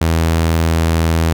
sawtooth tone, 81.9 Hz, E2, 11 cents flat, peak -8 dBFS, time 0.01-1.33 s, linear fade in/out 5 ms, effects none

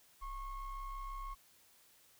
triangle ring-modulated tone, 531 Hz, C5, 25 cents sharp, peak -36 dBFS, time 0.21-1.35 s, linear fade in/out 20 ms, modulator 564 Hz, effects white hiss -66 dBFS RMS until 2.19 s

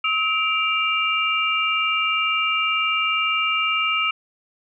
sine tone cluster, 1281 / 2343 / 2799 Hz, E6 / D7 / F7, -50 / -5 / +3 cents, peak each -23 dBFS, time 0.04-4.11 s, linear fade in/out 5 ms, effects none

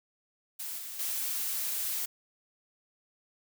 blue noise with level steps, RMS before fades -38 / -41 / -33 dBFS, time 0.59-2.06 s, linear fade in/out 10 ms, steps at 0.78 / 0.99 s, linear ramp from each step 5 ms, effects none

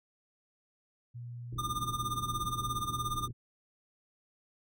sine tone with pitch glide, 120 to 118.62 Hz, B2 to A#2, -49 to +31 cents, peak -40 dBFS, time 1.14-3.33 s, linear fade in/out 20 ms, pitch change -20 cents, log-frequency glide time 1.56-2.78 s
pink low-pass noise, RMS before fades -43 dBFS, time 1.52-3.31 s, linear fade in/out 5 ms, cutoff 380 Hz, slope 48 dB/octave
square tone with tremolo, 1209 Hz, D6, 50 cents sharp, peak -31 dBFS, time 1.58-3.28 s, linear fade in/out 10 ms, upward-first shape sine, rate 17 Hz, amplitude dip 80%
effects none

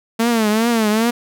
sawtooth tone with vibrato, 223.4 Hz, A3, 27 cents sharp, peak -10 dBFS, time 0.19-1.11 s, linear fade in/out 10 ms, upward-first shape triangle, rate 2.5 Hz, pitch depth 130 cents each way, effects none

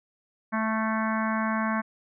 harmonic tone with a mistuned harmonic, 220 Hz, A3, in tune, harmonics 1 / 3 / 4 / 5 / 6 / 7 / 8 / 9 / 10, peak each -27 / -34 / -35 / -31 / -40 / -34 / -37 / -42 / -42 dBFS, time 0.52-1.82 s, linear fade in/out 20 ms, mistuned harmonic 6, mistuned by +26 cents, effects none

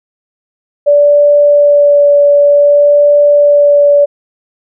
sine tone with vibrato, 579 Hz, D5, 25 cents flat, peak -3 dBFS, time 0.86-4.06 s, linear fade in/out 20 ms, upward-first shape sine, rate 0.54 Hz, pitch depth 10 cents each way, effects none

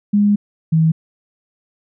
sine tone pair in turn, 205.4 / 160.61 Hz, G#3 / E3, -19 / -45 cents, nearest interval major third, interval 426 cents, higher first, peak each -10 dBFS, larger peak neither, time 0.13-0.36 / 0.72-0.92 s, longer first, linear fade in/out 10 ms, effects none

